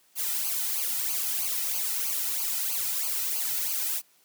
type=noise with flanger; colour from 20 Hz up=blue; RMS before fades=-29 dBFS; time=0.15-4.02 s; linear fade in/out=50 ms; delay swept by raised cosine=0.54 to 1.84 ms; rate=3.1 Hz; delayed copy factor=-1; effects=white hiss -63 dBFS RMS until 4.24 s + high-pass 150 Hz 12 dB/octave